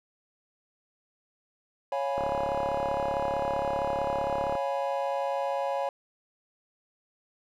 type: chord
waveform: triangle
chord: C# dominant seventh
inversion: none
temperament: equal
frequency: 554.4 / 698.5 / 830.6 / 987.8 Hz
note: C#5 / E#5 / G#5 / B5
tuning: 0 / 0 / 0 / 0 cents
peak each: -28 / -33 / -31 / -34 dBFS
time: 1.92-5.89 s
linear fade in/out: 2 ms
type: click train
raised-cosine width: 1 ms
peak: -19 dBFS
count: 85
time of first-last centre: 2.18-4.553 s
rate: 35.4 Hz
effects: none